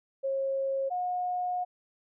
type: tone pair in turn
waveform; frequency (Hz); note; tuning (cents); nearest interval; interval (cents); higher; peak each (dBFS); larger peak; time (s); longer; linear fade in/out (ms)
sine; 541 / 722.1; C#5 / F#5; -42 / -42; perfect fourth; 500; second; -27 / -28; first; 0.23-0.9 / 0.9-1.65; second; 20
effects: none